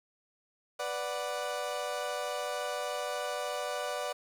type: chord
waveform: 30% pulse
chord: B minor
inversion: none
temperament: equal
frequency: 493.9 / 587.3 / 740 Hz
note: B4 / D5 / F#5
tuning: 0 / 0 / 0 cents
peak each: -36 / -33 / -36 dBFS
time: 0.79-4.13 s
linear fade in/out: 10 ms
effects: low-pass 12000 Hz 12 dB/octave + 9-bit